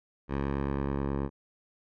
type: tone with low-pass filter sweep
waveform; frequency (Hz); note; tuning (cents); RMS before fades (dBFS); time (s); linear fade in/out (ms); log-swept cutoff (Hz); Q
10% pulse; 69.3; C#2; 0; -31; 0.28-1.3; 50; 1900 to 1000; 0.8
effects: none